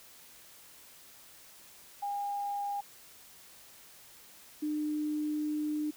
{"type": "tone pair in turn", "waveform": "sine", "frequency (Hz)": [810, 301.7], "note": ["G#5", "D4"], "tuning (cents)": [-43, 47], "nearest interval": "octave + perfect fourth", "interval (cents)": 1710, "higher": "first", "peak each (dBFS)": [-32, -30], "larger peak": "second", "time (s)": [[2.02, 2.81], [4.62, 5.91]], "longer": "second", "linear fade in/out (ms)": 10, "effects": ["white hiss -55 dBFS RMS until 5.96 s"]}